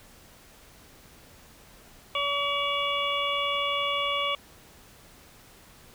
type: harmonic tone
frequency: 569 Hz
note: C#5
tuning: 45 cents sharp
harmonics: 1 / 2 / 4 / 5 / 6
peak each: -33 / -29 / -32 / -32 / -33 dBFS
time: 2.15-4.35 s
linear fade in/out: 2 ms
effects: pink hiss -53 dBFS RMS until 5.94 s